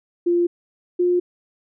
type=tone pair in turn; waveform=sine; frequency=347.3 / 355.4 Hz; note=F4 / F4; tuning=-10 / +30 cents; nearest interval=unison; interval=40 cents; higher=second; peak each=-15 dBFS; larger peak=neither; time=0.26-0.47 / 0.99-1.2 s; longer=neither; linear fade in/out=10 ms; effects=none